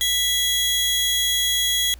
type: tone pair together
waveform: sawtooth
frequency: 1975.5 / 3322 Hz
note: B6 / G#7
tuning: 0 / 0 cents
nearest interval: major sixth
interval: 900 cents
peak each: -24 / -16 dBFS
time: 0.01-1.94 s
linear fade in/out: 0 ms
effects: added 60 Hz sine -39 dBFS peak until 1.99 s + pink hiss -53 dBFS RMS until 1.99 s